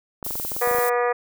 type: clicks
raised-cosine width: 1 ms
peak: -19 dBFS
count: 12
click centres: 0.228 / 0.265 / 0.308 / 0.355 / 0.399 / 0.45 / 0.518 / 0.565 / 0.675 / 0.713 / 0.748 / 0.786 s
type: noise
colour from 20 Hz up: violet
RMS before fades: -29 dBFS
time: 0.24-0.9 s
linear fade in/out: 10 ms
type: harmonic tone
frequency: 242.5 Hz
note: B3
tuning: 31 cents flat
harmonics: 2 / 3 / 4 / 5 / 6 / 7 / 8 / 9 / 10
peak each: -21 / -26 / -30 / -27 / -38 / -32 / -32 / -41 / -41 dBFS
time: 0.61-1.13 s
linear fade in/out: 10 ms
effects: none